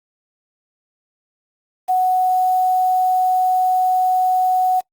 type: tone with quantisation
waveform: sine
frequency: 740 Hz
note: F#5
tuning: in tune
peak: -13 dBFS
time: 1.88-4.81 s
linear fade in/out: 20 ms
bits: 6
effects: noise-tail reverb RT60 0.1 s tail -24 dB re dry + Opus 24 kbps